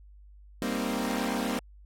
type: chord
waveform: sawtooth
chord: C minor seventh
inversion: second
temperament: equal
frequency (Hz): 196 / 233.1 / 261.6 / 311.1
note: G3 / Bb3 / C4 / Eb4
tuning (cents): 0 / 0 / 0 / 0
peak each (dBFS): -31 / -28 / -29 / -34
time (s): 0.62-1.59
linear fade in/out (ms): 0
effects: added 50 Hz sine -49 dBFS peak until 1.85 s + AAC 48 kbps